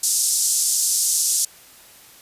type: band-pass noise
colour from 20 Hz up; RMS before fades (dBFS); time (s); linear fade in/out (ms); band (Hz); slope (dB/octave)
white; -20; 0.03-1.45; 5; 5500 to 9900; 24
effects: white hiss -47 dBFS RMS until 2.21 s + resampled to 32000 Hz